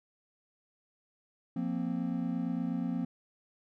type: chord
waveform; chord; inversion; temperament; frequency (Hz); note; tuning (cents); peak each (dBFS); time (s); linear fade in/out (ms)
triangle; F suspended fourth; none; equal; 174.61 / 233.1 / 261.6; F3 / Bb3 / C4; 0 / 0 / 0; -33; 1.56-3.05; 5
effects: none